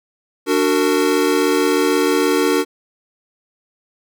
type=chord; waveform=square; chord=D augmented; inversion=none; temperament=equal with one note detuned; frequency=293.7 / 370 / 456.3 Hz; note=D4 / F#4 / A#4; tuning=0 / 0 / -37 cents; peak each=-19 dBFS; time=0.46-2.65 s; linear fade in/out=50 ms; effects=none